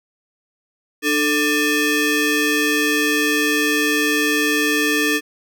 25% pulse ring-modulated tone, 740 Hz, F#5, in tune, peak -9 dBFS, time 1.02-5.21 s, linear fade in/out 50 ms, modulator 1040 Hz, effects none

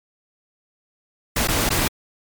pink noise with dropouts, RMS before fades -20 dBFS, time 1.36-1.88 s, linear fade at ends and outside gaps 5 ms, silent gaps 1.474-1.484 / 1.692-1.703 s, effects MP3 96 kbps

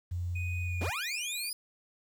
sine tone, 88.3 Hz, F2, 20 cents sharp, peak -31 dBFS, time 0.11-0.9 s, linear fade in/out 10 ms
triangle tone with pitch glide, 2489 to 2436 Hz, D#7 to D#7, 0 to -37 cents, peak -37 dBFS, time 0.35-1.5 s, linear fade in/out 10 ms, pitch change -37 cents, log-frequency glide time 0.62-0.79 s
20% pulse linear sweep, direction up, 153.4 to 5040 Hz, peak -29 dBFS, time 0.81-1.53 s, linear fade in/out 2 ms
effects 10-bit

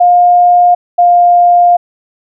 sine tone pair in turn, 709 / 703.3 Hz, F5 / F5, +26 / +12 cents, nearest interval unison, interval 14 cents, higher first, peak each -3 dBFS, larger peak neither, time 0-0.75 / 0.98-1.77 s, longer second, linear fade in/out 10 ms, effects none

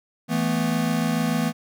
square chord, E suspended fourth, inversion none, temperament equal, 164.81 / 220 / 246.9 Hz, E3 / A3 / B3, 0 / 0 / 0 cents, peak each -26 dBFS, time 0.28-1.53 s, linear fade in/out 50 ms, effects none

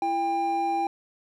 triangle tone pair together, 335.5 / 798 Hz, E4 / G5, +31 / +31 cents, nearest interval octave + minor third, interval 1500 cents, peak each -29 / -22 dBFS, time 0.02-0.87 s, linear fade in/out 2 ms, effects none

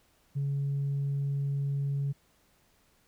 sine tone, 140 Hz, C#3, 18 cents sharp, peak -26 dBFS, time 0.35-2.13 s, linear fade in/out 20 ms, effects tanh soft clip ceiling -25 dBFS + pink hiss -67 dBFS RMS until 3.07 s

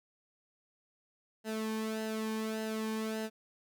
sawtooth tone with flanger, 219.3 Hz, A3, 6 cents flat, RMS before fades -36 dBFS, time 1.44-3.3 s, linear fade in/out 50 ms, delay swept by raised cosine 0.86 to 1.49 ms, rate 1.7 Hz, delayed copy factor -0.65, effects none

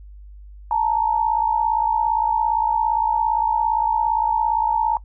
sine tone pair together, 869 / 926.5 Hz, A5 / A#5, -22 / -11 cents, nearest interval minor second, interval 111 cents, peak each -20 dBFS, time 0.71-4.97 s, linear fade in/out 2 ms, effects noise-tail reverb RT60 0.1 s tail -20 dB re dry + added 50 Hz sine -38 dBFS peak until 5.04 s

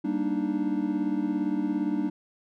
triangle chord, Eb major seventh, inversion first, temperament equal with one note detuned, 196 / 233.9 / 293.7 / 311.1 Hz, G3 / Bb3 / D4 / Eb4, 0 / +6 / 0 / 0 cents, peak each -30 / -31 / -26 / -29 dBFS, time 0.04-2.1 s, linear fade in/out 10 ms, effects none

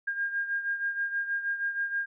sine beating tone pair, 1612 / 1618.3 Hz, G6 / G#6, +48 / -45 cents, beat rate 6.3 Hz, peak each -29 / -35 dBFS, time 0.07-2.06 s, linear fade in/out 10 ms, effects none

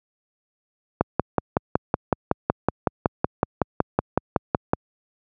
click train, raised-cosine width 1 ms, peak -3 dBFS, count 21, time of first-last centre 1.01-4.734 s, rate 5.37 Hz, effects high-pass 80 Hz 12 dB/octave

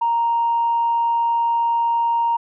sine tone, 932.3 Hz, A#5, in tune, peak -15 dBFS, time 0.01-2.37 s, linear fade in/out 10 ms, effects tanh soft clip ceiling -11 dBFS

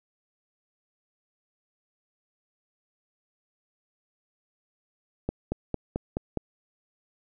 accelerating click train, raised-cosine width 2 ms, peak -14 dBFS, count 6, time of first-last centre 5.29-6.373 s, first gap 230 ms, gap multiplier 0.97, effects none

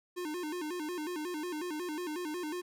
square tone with vibrato, 329.6 Hz, E4, in tune, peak -36 dBFS, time 0.16-2.62 s, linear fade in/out 20 ms, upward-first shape square, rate 5.5 Hz, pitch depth 140 cents each way, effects none

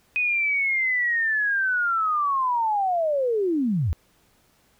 sine linear sweep, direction down, 2508 to 66.6 Hz, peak -20 dBFS, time 0.16-3.93 s, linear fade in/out 0 ms, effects pink hiss -62 dBFS RMS until 4.79 s

